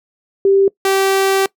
sine / sawtooth tone pair in turn, 392 / 387.7 Hz, G4 / G4, 0 / -19 cents, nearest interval unison, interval 19 cents, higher first, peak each -8 dBFS, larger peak neither, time 0.45-0.68 / 0.85-1.46 s, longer second, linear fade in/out 2 ms, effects noise-tail reverb RT60 0.1 s tail -22 dB re dry

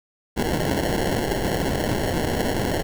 white noise with sample-and-hold, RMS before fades -23 dBFS, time 0.36-2.83 s, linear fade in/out 20 ms, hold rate 1225 Hz, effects none

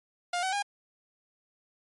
sawtooth tone with pitch steps, 706 / 756.7 / 811 Hz, F5 / F#5 / G#5, +19 / +39 / -41 cents, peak -24 dBFS, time 0.33-0.624 s, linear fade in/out 5 ms, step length 98 ms, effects MP3 48 kbps

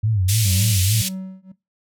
sine tone with vibrato, 101 Hz, G#2, 48 cents flat, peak -16 dBFS, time 0.03-1.02 s, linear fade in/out 10 ms, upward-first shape sine, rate 3.5 Hz, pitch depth 180 cents each way
white band-pass noise, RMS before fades -24 dBFS, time 0.28-1.09 s, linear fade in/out 10 ms, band 2500 to 12000 Hz, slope 24 dB/octave
triangle tone with tremolo, 188.7 Hz, F#3, 34 cents sharp, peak -23 dBFS, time 0.45-1.52 s, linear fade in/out 5 ms, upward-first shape triangle, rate 1.8 Hz, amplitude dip 100%
effects noise-tail reverb RT60 0.2 s tail -18 dB re dry

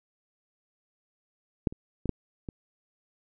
clicks, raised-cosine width 3 ms, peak -10 / -28 / -19 / -12 / -23 dBFS, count 5, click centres 1.672 / 1.725 / 2.057 / 2.093 / 2.488 s, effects none

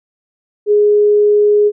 sine tone, 416 Hz, G#4, 3 cents sharp, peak -7 dBFS, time 0.66-1.72 s, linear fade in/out 50 ms, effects none

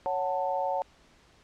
sine chord, F# minor, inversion second, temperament just, 555 / 740 / 888 Hz, C#5 / F#5 / A5, +2 / 0 / +16 cents, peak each -31 dBFS, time 0.06-0.82 s, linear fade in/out 0 ms, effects pink hiss -60 dBFS RMS until 1.43 s + low-pass 6000 Hz 12 dB/octave

